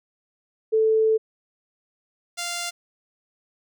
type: tone pair in turn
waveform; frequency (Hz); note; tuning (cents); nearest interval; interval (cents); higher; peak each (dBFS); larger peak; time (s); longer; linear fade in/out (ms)
sine / 5% pulse; 440 / 696.2; A4 / F5; 0 / -6; minor sixth; 794; second; -16; neither; 0.72-1.18 / 2.37-2.71; first; 20
effects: none